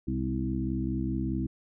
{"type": "harmonic tone with a mistuned harmonic", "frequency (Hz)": 64.8, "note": "C2", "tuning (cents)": -16, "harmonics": [1, 2, 3, 4, 5], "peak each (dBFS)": [-34, -34, -34, -34, -34], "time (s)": [0.07, 1.47], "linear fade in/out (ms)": 10, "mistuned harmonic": 3, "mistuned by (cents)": 55, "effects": []}